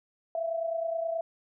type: tone pair together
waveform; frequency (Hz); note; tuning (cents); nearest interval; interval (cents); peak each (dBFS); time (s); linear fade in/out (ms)
sine; 659 / 688.5; E5 / F5; -1 / -25; minor second; 76; -29 / -36; 0.35-1.21; 2
effects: none